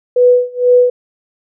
sine tone with tremolo, 493.9 Hz, B4, in tune, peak -4 dBFS, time 0.16-0.9 s, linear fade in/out 5 ms, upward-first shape sine, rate 2.1 Hz, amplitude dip 95%, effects none

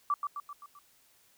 sine tone with echo, 1161 Hz, D6, 20 cents flat, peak -25 dBFS, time 0.1-0.14 s, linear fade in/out 2 ms, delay 130 ms, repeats 5, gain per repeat -5 dB, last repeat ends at 0.79 s, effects white hiss -65 dBFS RMS until 1.37 s

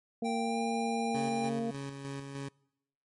harmonic tone, 229.8 Hz, A#3, 25 cents flat, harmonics 1 / 2 / 3, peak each -32 / -36 / -40 dBFS, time 0.22-1.71 s, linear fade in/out 5 ms
square tone with pitch glide, 784 to 799.1 Hz, G5 to G5, 0 to +33 cents, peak -35 dBFS, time 0.24-1.5 s, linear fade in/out 20 ms, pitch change +33 cents, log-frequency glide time 0.36-0.59 s
20% pulse tone with tremolo, 138.59 Hz, C#3, in tune, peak -32 dBFS, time 1.14-2.49 s, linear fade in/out 10 ms, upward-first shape square, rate 3.3 Hz, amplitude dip 40%
effects noise-tail reverb RT60 0.8 s tail -25 dB re dry + MP3 48 kbps

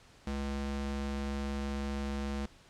square ring-modulated tone, 138.59 Hz, C#3, in tune, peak -31 dBFS, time 0.27-2.46 s, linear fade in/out 2 ms, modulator 72.7 Hz, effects pink hiss -59 dBFS RMS until 2.69 s + low-pass 7000 Hz 12 dB/octave

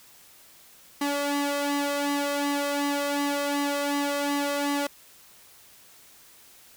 sawtooth tone with flanger, 285.7 Hz, D4, 48 cents flat, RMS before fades -27 dBFS, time 1.01-4.87 s, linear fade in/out 5 ms, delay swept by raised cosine 1 to 1.59 ms, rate 2.7 Hz, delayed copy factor +0.7, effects white hiss -53 dBFS RMS until 6.76 s

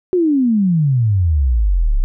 sine exponential sweep, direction down, 375.3 to 30.84 Hz, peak -11 dBFS, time 0.13-2.04 s, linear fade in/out 0 ms, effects none

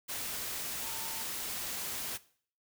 sine tone in noise, 903 Hz, A5, 45 cents sharp, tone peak -48 dBFS, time 0.81-1.24 s, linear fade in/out 20 ms, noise white, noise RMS -38 dBFS, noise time 0.08-2.18 s, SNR -13 dB, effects noise-tail reverb RT60 0.5 s tail -18 dB re dry

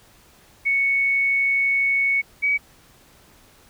sine tone pair in turn, 2217 / 2269 Hz, C#7 / C#7, 0 / +40 cents, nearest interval unison, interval 40 cents, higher second, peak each -17 dBFS, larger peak neither, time 0.65-2.22 / 2.42-2.58 s, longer first, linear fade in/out 20 ms, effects pink hiss -53 dBFS RMS until 3.69 s

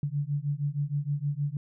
sine beating tone pair, 141.3 / 147.7 Hz, C#3 / D3, +34 / +10 cents, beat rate 6.4 Hz, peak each -30 dBFS, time 0.03-1.57 s, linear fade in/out 2 ms, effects none

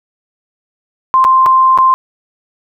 sine tone with dropouts, 1046.5 Hz, C6, in tune, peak -5 dBFS, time 1.14-1.94 s, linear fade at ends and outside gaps 0 ms, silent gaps 1.242-1.249 / 1.46-1.464 / 1.776-1.786 s, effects none

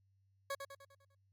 20% pulse tone with echo, 554.4 Hz, C#5, in tune, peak -32 dBFS, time 0.5-0.55 s, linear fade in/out 5 ms, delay 100 ms, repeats 6, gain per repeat -6 dB, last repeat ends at 1.15 s, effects added 97 Hz sine -70 dBFS peak until 1.32 s + MP3 96 kbps

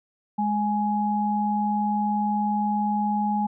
sine tone pair together, 208.5 / 835.7 Hz, G#3 / G#5, +7 / +11 cents, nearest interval 2 octaves, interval 2404 cents, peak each -24 dBFS, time 0.38-3.47 s, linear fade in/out 10 ms, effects none

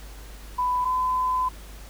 sine tone pair in turn, 996 / 1014.6 Hz, B5 / B5, +14 / +46 cents, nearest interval unison, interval 32 cents, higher second, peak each -21 dBFS, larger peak neither, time 0.58-0.85 / 0.85-1.49 s, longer second, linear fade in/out 10 ms, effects added 50 Hz sine -40 dBFS peak until 1.89 s + pink hiss -47 dBFS RMS until 1.89 s

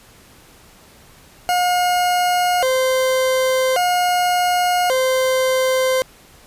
40% pulse tone with vibrato, 610 Hz, D#5, 34 cents flat, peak -14 dBFS, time 1.49-6.02 s, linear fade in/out 0 ms, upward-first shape square, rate 0.44 Hz, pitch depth 280 cents each way, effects pink hiss -47 dBFS RMS until 6.46 s + resampled to 32000 Hz

